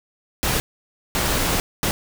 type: noise bursts at uneven times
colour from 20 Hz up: pink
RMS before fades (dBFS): -21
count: 3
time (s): 0.43-0.6 / 1.15-1.6 / 1.83-1.91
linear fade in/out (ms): 0
effects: none